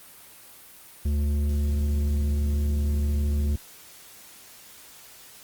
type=tone with tanh clipping; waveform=sine; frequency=72.9 Hz; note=D2; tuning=12 cents flat; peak=-23 dBFS; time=1.05-3.56 s; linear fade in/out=5 ms; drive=10 dB; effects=white hiss -48 dBFS RMS until 5.43 s + Opus 32 kbps